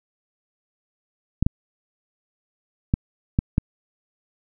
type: clicks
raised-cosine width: 5 ms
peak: -5 dBFS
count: 5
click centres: 1.426 / 1.465 / 2.939 / 3.389 / 3.581 s
effects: none